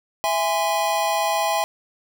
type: chord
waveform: square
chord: E augmented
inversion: none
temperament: just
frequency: 659.3 / 824.1 / 1030.1 Hz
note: E5 / G#5 / B#5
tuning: 0 / -14 / -27 cents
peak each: -25 / -23 / -27 dBFS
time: 0.24-1.64 s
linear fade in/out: 0 ms
effects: none